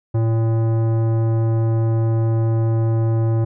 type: tone with tanh clipping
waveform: sine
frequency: 113.1 Hz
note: A2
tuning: 48 cents sharp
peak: -17 dBFS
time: 0.14-3.45 s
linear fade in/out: 10 ms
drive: 15 dB
effects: none